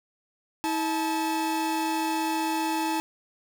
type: tone pair together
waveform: 45% pulse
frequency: 321 / 868 Hz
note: E4 / A5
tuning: -46 / -24 cents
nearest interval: octave + perfect fourth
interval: 1722 cents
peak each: -28 dBFS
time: 0.64-3 s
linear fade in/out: 0 ms
effects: none